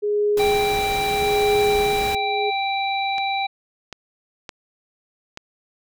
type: tone with tremolo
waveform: sine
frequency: 415.3 Hz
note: G#4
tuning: in tune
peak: -16 dBFS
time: 0.02-2.51 s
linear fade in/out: 20 ms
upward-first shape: sine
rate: 0.8 Hz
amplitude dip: 75%
type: noise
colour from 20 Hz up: pink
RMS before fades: -30 dBFS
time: 0.37-2.15 s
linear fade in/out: 2 ms
type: harmonic tone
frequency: 784 Hz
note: G5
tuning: in tune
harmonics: 1 / 3 / 5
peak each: -22 / -27 / -29 dBFS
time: 0.39-3.47 s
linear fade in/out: 10 ms
type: clicks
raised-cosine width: 0.2 ms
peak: -16 dBFS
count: 4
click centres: 3.182 / 3.927 / 4.492 / 5.374 s
effects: none